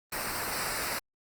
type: noise with comb filter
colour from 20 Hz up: pink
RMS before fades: -33 dBFS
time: 0.12-0.99 s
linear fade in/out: 5 ms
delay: 0.3 ms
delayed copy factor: -0.75
effects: Opus 24 kbps